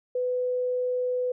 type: tone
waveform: sine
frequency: 499.6 Hz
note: B4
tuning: 20 cents sharp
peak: -24 dBFS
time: 0.15-1.32 s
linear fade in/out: 5 ms
effects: none